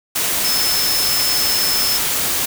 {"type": "tone in noise", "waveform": "sine", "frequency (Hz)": 5250, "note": "E8", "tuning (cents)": -8, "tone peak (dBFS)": -18, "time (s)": [0.44, 1.98], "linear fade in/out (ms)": 10, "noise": "white", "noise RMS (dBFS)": -19, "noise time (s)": [0.15, 2.46], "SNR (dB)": -2, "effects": []}